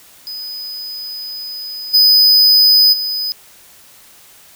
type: tone with level steps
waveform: square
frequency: 5000 Hz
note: D#8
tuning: 8 cents sharp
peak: -25 / -7 / -18 dBFS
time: 0.27-3.32 s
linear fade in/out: 0 ms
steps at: 1.93 / 2.92 s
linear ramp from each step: 20 ms
effects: white hiss -44 dBFS RMS until 4.55 s